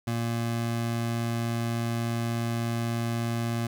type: tone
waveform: 25% pulse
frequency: 116.54 Hz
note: A#2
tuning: in tune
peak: -23 dBFS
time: 0.07-3.67 s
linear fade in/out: 5 ms
effects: none